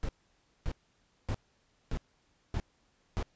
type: noise bursts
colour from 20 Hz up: brown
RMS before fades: -32 dBFS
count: 6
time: 0.03-3.228 s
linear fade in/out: 0 ms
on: 58 ms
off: 570 ms
effects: pink hiss -71 dBFS RMS until 3.35 s + resampled to 16000 Hz